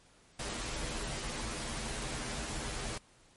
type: noise with comb filter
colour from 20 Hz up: pink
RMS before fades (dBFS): -38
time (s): 0.39-2.98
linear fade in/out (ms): 5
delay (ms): 11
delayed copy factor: -0.8
effects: pink hiss -63 dBFS RMS until 3.36 s + MP3 48 kbps